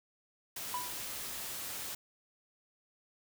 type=noise; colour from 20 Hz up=white; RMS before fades=-41 dBFS; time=0.56-1.95 s; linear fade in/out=5 ms
type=tone with exponential decay; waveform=triangle; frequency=987.8 Hz; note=B5; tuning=in tune; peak=-30 dBFS; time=0.74-1.06 s; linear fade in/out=2 ms; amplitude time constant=68 ms
effects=none